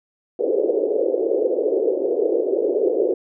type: band-pass noise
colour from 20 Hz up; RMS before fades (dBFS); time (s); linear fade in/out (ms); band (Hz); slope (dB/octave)
pink; -20; 0.39-3.14; 5; 360 to 530; 48
effects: none